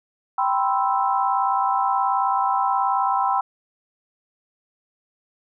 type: chord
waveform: sine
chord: C major seventh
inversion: second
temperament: equal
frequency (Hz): 784 / 987.8 / 1046.5 / 1318.5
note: G5 / B5 / C6 / E6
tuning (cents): 0 / 0 / 0 / 0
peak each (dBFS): -22 / -23 / -25 / -26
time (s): 0.38-3.41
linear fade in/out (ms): 5
effects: none